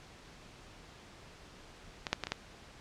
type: clicks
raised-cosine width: 0.2 ms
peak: -17 / -10 / -17 / -19 / -14 dBFS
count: 5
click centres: 2.068 / 2.13 / 2.237 / 2.27 / 2.32 s
effects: pink hiss -54 dBFS RMS until 2.8 s + low-pass 6000 Hz 12 dB/octave